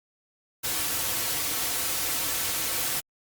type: noise with comb filter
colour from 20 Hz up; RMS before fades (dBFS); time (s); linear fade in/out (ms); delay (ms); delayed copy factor
white; -28; 0.63-3.01; 20; 4.9; -0.5
effects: Opus 48 kbps